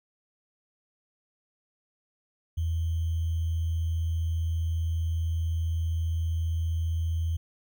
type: tone with sample-and-hold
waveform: sine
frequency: 82.41 Hz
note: E2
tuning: in tune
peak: -25 dBFS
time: 2.57-7.37 s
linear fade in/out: 10 ms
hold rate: 3150 Hz
effects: none